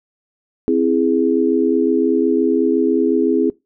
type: chord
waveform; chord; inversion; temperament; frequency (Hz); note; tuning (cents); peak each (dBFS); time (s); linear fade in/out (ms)
sine; C augmented; none; equal; 261.6 / 329.6 / 415.3; C4 / E4 / G#4; 0 / 0 / 0; -17; 0.68-3.5; 0
effects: noise-tail reverb RT60 0.2 s tail -22 dB re dry